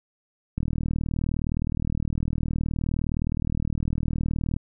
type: click train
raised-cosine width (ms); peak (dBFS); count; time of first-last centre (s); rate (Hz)
5; -14; 158; 0.58-4.565; 39.4
effects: none